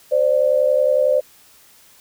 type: tone pair together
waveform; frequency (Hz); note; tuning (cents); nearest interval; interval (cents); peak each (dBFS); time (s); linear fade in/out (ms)
sine; 520.1 / 591; C5 / D5; -10 / +11; major second; 221; -16; 0.11-1.21; 20
effects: white hiss -50 dBFS RMS until 2 s